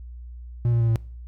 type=tone with pitch steps; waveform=triangle; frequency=119 / 117.16 / 115.35 / 113.56 Hz; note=A#2 / A#2 / A#2 / A#2; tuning=+36 / +9 / -18 / -45 cents; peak=-16 dBFS; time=0.65-0.958 s; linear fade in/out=0 ms; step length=77 ms; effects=noise-tail reverb RT60 0.5 s tail -22 dB re dry + added 60 Hz sine -36 dBFS peak until 1.27 s